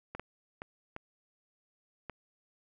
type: clicks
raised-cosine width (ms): 0.5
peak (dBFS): -25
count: 5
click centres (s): 0.15 / 0.196 / 0.619 / 0.964 / 2.097
effects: none